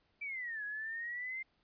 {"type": "exponential two-way sweep", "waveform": "sine", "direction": "down then up", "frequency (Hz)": [2349, 1661.2, 2110], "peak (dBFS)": -38, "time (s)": [0.21, 1.43], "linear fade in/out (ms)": 10, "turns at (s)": 0.64, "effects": ["pink hiss -75 dBFS RMS until 1.63 s", "resampled to 11025 Hz"]}